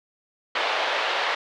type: band-pass noise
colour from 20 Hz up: pink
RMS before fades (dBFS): -25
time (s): 0.55-1.35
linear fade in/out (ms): 5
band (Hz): 540 to 3800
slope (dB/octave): 24
effects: none